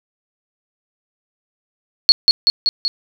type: tone with echo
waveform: sine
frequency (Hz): 4353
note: C#8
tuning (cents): -32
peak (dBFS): -3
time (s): 2.09-2.12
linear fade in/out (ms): 0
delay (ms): 190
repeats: 4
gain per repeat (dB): -3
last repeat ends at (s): 2.88
effects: none